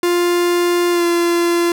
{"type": "tone with pitch glide", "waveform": "45% pulse", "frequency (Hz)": [350, 343.6], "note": ["F4", "F4"], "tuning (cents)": [4, -28], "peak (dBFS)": -13, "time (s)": [0.03, 1.72], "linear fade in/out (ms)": 2, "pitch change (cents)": -32, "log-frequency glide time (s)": [0.91, 1.05], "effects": []}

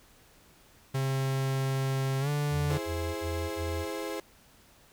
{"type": "tone with pitch glide", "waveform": "45% pulse", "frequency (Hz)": [134.1, 146.24], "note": ["C3", "D3"], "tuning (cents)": [43, -7], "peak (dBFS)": -27, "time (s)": [0.94, 2.78], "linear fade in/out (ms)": 10, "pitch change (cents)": 150, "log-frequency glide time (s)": [2.2, 2.29]}
{"type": "tone bursts", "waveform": "sine", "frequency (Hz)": 83.8, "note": "E2", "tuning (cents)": 29, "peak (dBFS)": -32, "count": 4, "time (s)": [2.5, 3.859], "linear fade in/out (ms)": 50, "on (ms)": 300, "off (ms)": 53}
{"type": "chord", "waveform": "35% pulse", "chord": "E augmented", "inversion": "none", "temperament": "equal", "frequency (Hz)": [329.6, 415.3, 523.3], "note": ["E4", "G#4", "B#4"], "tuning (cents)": [0, 0, 0], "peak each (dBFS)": -36, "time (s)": [2.7, 4.2], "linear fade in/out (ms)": 2}
{"effects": ["pink hiss -59 dBFS RMS until 4.92 s"]}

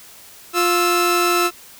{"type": "tone pair together", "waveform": "sawtooth", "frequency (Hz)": [351.1, 1318.5], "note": ["F4", "E6"], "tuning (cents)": [9, 0], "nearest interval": "octave + major seventh", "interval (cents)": 2291, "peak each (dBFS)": -14, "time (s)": [0.53, 1.51], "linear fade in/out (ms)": 50, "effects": ["white hiss -43 dBFS RMS until 1.79 s"]}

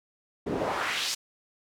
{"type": "noise with band-pass filter sweep", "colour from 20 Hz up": "pink", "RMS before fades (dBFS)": -30, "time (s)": [0.46, 1.15], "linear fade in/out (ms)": 10, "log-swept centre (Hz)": [260, 6200], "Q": 1.6, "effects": []}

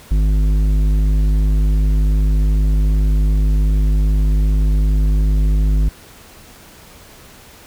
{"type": "tone with tanh clipping", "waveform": "sine", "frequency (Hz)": 51.3, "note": "G#1", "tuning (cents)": -21, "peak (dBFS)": -13, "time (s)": [0.11, 5.89], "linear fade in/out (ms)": 5, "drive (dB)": 11, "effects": ["pink hiss -42 dBFS RMS until 7.66 s"]}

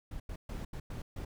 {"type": "noise bursts at uneven times", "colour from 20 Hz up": "brown", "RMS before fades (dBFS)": -40, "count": 6, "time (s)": [[0.11, 0.2], [0.29, 0.36], [0.49, 0.65], [0.73, 0.8], [0.9, 1.02], [1.16, 1.25]], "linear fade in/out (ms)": 5, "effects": []}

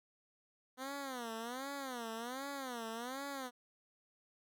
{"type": "tone with vibrato", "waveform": "10% pulse", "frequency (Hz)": 251.2, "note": "B3", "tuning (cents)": 30, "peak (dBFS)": -33, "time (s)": [0.77, 3.51], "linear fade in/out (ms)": 50, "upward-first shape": "sine", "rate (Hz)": 1.3, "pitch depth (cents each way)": 200, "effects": []}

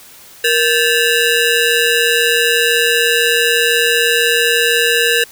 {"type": "ring-modulated tone", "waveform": "20% pulse", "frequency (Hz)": 1104, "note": "C#6", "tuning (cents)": -7, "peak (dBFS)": -3, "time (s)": [0.44, 5.24], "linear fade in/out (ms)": 5, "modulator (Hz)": 635, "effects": ["white hiss -40 dBFS RMS until 5.31 s"]}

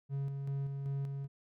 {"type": "tone with tremolo", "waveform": "triangle", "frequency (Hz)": 138.59, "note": "C#3", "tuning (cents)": 0, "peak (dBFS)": -31, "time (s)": [0.09, 1.28], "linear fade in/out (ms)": 50, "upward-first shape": "square", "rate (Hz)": 2.6, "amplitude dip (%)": 35, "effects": []}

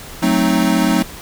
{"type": "chord", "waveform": "square", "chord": "F# diminished seventh", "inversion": "none", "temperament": "equal", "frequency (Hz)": [185, 220, 261.6, 311.1], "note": ["F#3", "A3", "C4", "Eb4"], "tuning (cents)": [0, 0, 0, 0], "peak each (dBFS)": -19, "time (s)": [0.22, 1.03], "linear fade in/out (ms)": 10, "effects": ["pink hiss -34 dBFS RMS until 1.21 s"]}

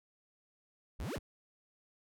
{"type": "exponential two-way sweep", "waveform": "square", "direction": "up then down", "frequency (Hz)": [37.95, 627, 37.95], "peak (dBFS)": -38, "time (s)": [0.99, 1.19], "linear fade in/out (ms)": 10, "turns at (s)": 1.15, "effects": []}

